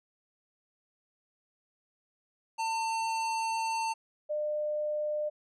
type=tone pair in turn; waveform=square / sine; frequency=899 / 601.5 Hz; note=A5 / D5; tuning=+37 / +41 cents; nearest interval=perfect fifth; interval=696 cents; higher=first; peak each=-30 / -29 dBFS; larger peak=second; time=2.58-3.94 / 4.29-5.3 s; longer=first; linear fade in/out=20 ms; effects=resampled to 22050 Hz